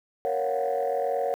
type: chord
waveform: sine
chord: Gb major seventh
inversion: first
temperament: equal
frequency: 466.2 / 554.4 / 698.5 / 740 Hz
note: Bb4 / Db5 / F5 / Gb5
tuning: 0 / 0 / 0 / 0 cents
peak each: -28 / -27 / -31 / -29 dBFS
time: 0.25-1.34 s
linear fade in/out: 0 ms
effects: tanh soft clip ceiling -18 dBFS + 9-bit